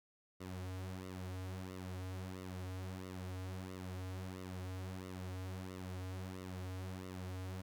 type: tone with flanger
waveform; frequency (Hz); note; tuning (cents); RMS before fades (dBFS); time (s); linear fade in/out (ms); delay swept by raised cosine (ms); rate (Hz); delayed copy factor
sawtooth; 92.8; F#2; +6; -45; 0.4-7.62; 10; 1.2 to 5.3; 1.5; -0.8
effects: none